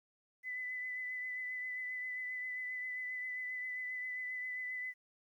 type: tone with vibrato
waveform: sine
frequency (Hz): 2005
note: B6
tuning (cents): +26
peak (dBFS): -38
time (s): 0.43-4.94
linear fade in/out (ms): 50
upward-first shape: triangle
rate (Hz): 7.5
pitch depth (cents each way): 21
effects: 12-bit